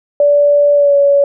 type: tone with pitch glide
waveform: sine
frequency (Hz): 579 to 565.1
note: D5 to C#5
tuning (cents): -25 to +33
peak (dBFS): -6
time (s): 0.2-1.24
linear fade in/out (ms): 2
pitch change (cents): -42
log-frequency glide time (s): 0.74-0.96
effects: none